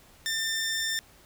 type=tone; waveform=15% pulse; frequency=1794 Hz; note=A6; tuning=33 cents sharp; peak=-21 dBFS; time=0.26-0.99 s; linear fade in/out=0 ms; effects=pink hiss -56 dBFS RMS until 1.25 s